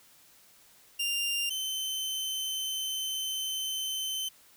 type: tone pair in turn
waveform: sawtooth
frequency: 2794 / 3073 Hz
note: F7 / G7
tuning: 0 / -35 cents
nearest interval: major second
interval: 165 cents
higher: second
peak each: -25 / -28 dBFS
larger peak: first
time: 0.99-1.5 / 1.5-4.29 s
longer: second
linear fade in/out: 10 ms
effects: white hiss -59 dBFS RMS until 4.56 s